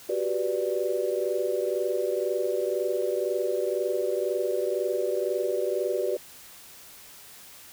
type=chord; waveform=sine; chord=G major seventh; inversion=third; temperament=equal; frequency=370 / 392 / 493.9 / 587.3 Hz; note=F#4 / G4 / B4 / D5; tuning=0 / 0 / 0 / 0 cents; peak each=-30 dBFS; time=0.09-6.17 s; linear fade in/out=5 ms; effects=white hiss -48 dBFS RMS until 7.72 s